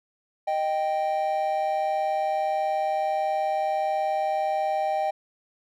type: tone pair together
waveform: triangle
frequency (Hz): 621.5 / 783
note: D#5 / G5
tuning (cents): -2 / -2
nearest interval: major third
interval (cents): 400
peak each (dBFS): -25 / -23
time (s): 0.47-5.11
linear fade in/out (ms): 10
effects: none